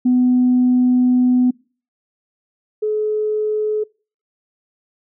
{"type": "tone pair in turn", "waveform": "sine", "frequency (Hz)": [250, 427.1], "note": ["B3", "G#4"], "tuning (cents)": [21, 48], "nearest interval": "major sixth", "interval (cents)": 927, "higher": "second", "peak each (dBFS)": [-10, -16], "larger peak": "first", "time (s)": [[0.05, 1.51], [2.82, 3.84]], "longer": "first", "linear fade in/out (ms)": 10, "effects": ["noise-tail reverb RT60 0.4 s tail -26 dB re dry", "tanh soft clip ceiling -7 dBFS"]}